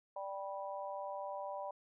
harmonic tone, 196 Hz, G3, in tune, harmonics 3 / 4 / 5, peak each -43 / -45 / -45 dBFS, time 0.16-1.71 s, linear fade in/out 5 ms, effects none

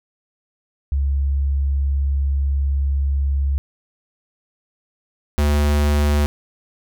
sine / square tone pair in turn, 69.3 / 73.42 Hz, C#2 / D2, 0 / 0 cents, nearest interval minor second, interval 100 cents, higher second, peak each -16 / -15 dBFS, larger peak second, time 0.92-3.58 / 5.38-6.26 s, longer first, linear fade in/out 0 ms, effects none

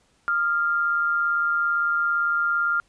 sine tone pair together, 1235 / 1392.7 Hz, D#6 / F6, -13 / -5 cents, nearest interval major second, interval 208 cents, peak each -30 / -20 dBFS, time 0.28-2.8 s, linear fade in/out 0 ms, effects pink hiss -63 dBFS RMS until 2.88 s + resampled to 22050 Hz

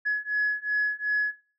sine beating tone pair, 1690 / 1692.7 Hz, G#6 / G#6, +30 / +33 cents, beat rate 2.7 Hz, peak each -27 dBFS, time 0.05-1.32 s, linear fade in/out 20 ms, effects noise-tail reverb RT60 0.4 s tail -17 dB re dry + tanh soft clip ceiling -18 dBFS

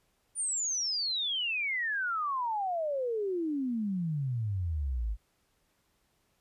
sine exponential sweep, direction down, 9397 to 49.51 Hz, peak -29 dBFS, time 0.35-5.17 s, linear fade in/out 50 ms, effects pink hiss -73 dBFS RMS until 6.4 s + resampled to 32000 Hz

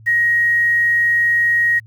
sine tone with quantisation, 1885 Hz, A#6, 19 cents sharp, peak -12 dBFS, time 0.06-1.8 s, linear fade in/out 20 ms, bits 7, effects added 110 Hz sine -40 dBFS peak until 1.86 s

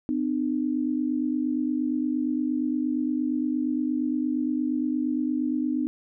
sine tone pair together, 253.8 / 302.4 Hz, B3 / D#4, +47 / -49 cents, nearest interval minor third, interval 304 cents, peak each -26 / -26 dBFS, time 0.09-5.87 s, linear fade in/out 0 ms, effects none

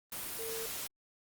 sine tone in noise, 452 Hz, A4, 47 cents sharp, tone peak -40 dBFS, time 0.39-0.66 s, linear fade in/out 2 ms, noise white, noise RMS -40 dBFS, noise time 0.12-0.87 s, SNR -3 dB, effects Opus 32 kbps

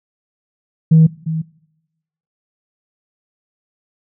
sine tone with echo, 160 Hz, D#3, 49 cents sharp, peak -4 dBFS, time 0.91-1.07 s, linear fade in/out 10 ms, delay 350 ms, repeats 1, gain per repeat -13 dB, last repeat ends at 1.42 s, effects noise-tail reverb RT60 0.9 s tail -21 dB re dry + tanh soft clip ceiling -2 dBFS

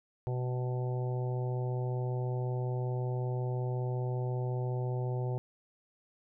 harmonic tone, 125.4 Hz, B2, 27 cents sharp, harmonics 1 / 3 / 4 / 5 / 6 / 7, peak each -31 / -40 / -43 / -47 / -47 / -48 dBFS, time 0.27-5.38 s, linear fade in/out 0 ms, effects none

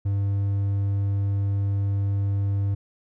triangle tone, 99.6 Hz, G2, 28 cents sharp, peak -19 dBFS, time 0.05-2.75 s, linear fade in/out 10 ms, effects none

